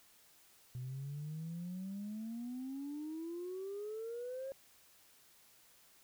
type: exponential sweep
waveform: sine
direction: up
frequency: 123.47 to 546 Hz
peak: -39 dBFS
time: 0.75-4.52 s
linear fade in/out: 0 ms
effects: tanh soft clip ceiling -37 dBFS + white hiss -65 dBFS RMS until 6.03 s